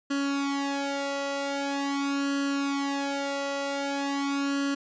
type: tone with flanger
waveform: sawtooth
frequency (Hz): 279.4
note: C#4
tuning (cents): +14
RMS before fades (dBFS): -29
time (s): 0.1-4.75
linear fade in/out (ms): 10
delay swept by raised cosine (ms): 0.67 to 1.53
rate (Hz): 0.44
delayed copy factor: +1
effects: resampled to 16000 Hz